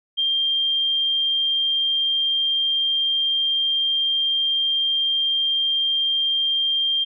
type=tone; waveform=sine; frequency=3188 Hz; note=G7; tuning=28 cents sharp; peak=-18 dBFS; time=0.17-7.05 s; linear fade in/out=20 ms; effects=none